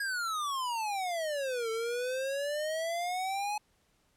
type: exponential two-way sweep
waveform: square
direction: down then up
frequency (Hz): 1661.2 to 443.3 to 848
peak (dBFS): -32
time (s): 0-3.58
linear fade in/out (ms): 5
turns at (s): 1.7
effects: pink hiss -71 dBFS RMS until 4.16 s + low-pass 12000 Hz 12 dB/octave

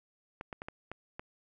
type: clicks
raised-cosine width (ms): 0.5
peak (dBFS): -25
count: 6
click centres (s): 0.411 / 0.528 / 0.619 / 0.685 / 0.916 / 1.195
effects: none

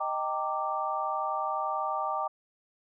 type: chord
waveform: sine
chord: Eb major seventh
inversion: none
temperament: equal with one note detuned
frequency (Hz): 622.3 / 784 / 915.8 / 1174.7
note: Eb5 / G5 / Bb5 / D6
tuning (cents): 0 / 0 / -31 / 0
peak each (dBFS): -36 / -33 / -35 / -32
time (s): 0-2.28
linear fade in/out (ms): 10
effects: none

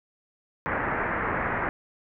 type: low-pass noise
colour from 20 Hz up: white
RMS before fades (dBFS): -28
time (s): 0.66-1.69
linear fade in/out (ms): 0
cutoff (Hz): 2000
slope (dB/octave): 48
effects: none

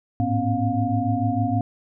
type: tone cluster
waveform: sine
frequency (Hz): 104.8 / 111.4 / 246.5 / 272 / 708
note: G#2 / A2 / B3 / C#4 / F5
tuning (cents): +16 / +22 / -3 / -33 / +23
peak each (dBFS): -26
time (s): 0.2-1.61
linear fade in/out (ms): 0
effects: none

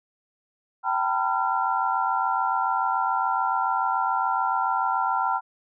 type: tone cluster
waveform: sine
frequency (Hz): 776 / 905 / 992 / 1372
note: G5 / A5 / B5 / F6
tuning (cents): -18 / +48 / +7 / -31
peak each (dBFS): -27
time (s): 0.83-5.41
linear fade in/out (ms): 50
effects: none

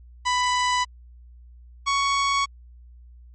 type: tone pair in turn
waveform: sawtooth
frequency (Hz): 993 / 1114.6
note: B5 / C#6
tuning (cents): +9 / +9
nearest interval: major second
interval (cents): 200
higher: second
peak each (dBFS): -16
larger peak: neither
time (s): 0.25-0.85 / 1.86-2.46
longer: neither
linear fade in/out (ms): 20
effects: added 60 Hz sine -44 dBFS peak until 3.34 s + MP3 32 kbps

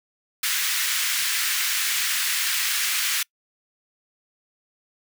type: high-pass noise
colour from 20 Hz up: pink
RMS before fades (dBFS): -24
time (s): 0.43-3.23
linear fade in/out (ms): 5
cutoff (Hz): 1600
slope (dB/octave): 24
effects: noise-tail reverb RT60 0.1 s tail -26 dB re dry

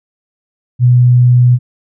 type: tone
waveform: sine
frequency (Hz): 123.47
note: B2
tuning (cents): 0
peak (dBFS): -4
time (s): 0.79-1.59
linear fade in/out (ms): 50
effects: none

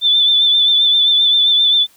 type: tone with vibrato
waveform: sine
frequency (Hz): 3520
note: A7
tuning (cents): 0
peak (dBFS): -9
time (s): 0.01-1.87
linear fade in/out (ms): 50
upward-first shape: sine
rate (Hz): 7.6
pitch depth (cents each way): 35
effects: white hiss -51 dBFS RMS until 1.96 s

